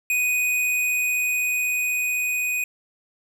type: tone with level ramp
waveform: square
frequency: 2489 Hz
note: D#7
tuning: in tune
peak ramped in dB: -20 to -23 dBFS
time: 0.1-2.64 s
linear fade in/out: 2 ms
effects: none